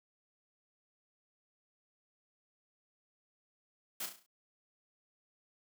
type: noise with echo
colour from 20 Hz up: white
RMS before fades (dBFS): -39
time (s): 4-4.06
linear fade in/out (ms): 5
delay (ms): 34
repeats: 6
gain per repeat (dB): -6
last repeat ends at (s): 4.264
effects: high-pass 200 Hz 12 dB/octave